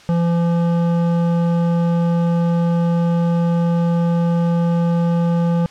sine tone with hard clipping, 170.2 Hz, F3, 44 cents flat, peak -16 dBFS, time 0.09-5.66 s, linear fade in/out 0 ms, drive 12 dB, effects white hiss -44 dBFS RMS until 5.7 s + low-pass 5000 Hz 12 dB/octave

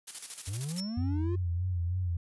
blue noise with tremolo, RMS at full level -37 dBFS, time 0.07-0.81 s, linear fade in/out 10 ms, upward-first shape square, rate 13 Hz, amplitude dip 60%
triangle linear sweep, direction up, 87.31 to 360 Hz, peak -31 dBFS, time 0.47-1.36 s, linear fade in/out 10 ms
sine tone with exponential decay, 5400 Hz, E8, 41 cents sharp, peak -34 dBFS, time 0.78-1.17 s, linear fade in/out 1 ms, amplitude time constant 84 ms
sine tone with vibrato, 88.9 Hz, F2, 31 cents sharp, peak -28 dBFS, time 0.97-2.17 s, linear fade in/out 5 ms, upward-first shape sine, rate 3.2 Hz, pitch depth 69 cents each way
effects resampled to 24000 Hz

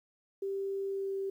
sine tone with pitch glide, 392 to 389.7 Hz, G4 to G4, 0 to -10 cents, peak -32 dBFS, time 0.42-1.3 s, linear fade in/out 5 ms, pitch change -10 cents, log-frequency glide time 0.89-1.15 s, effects 11-bit

